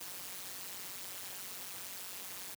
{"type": "noise with amplitude modulation", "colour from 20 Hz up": "white", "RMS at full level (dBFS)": -41, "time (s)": [0, 2.55], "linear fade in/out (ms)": 10, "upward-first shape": "sine", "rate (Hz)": 187, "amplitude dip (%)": 95, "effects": ["high-pass 80 Hz 12 dB/octave"]}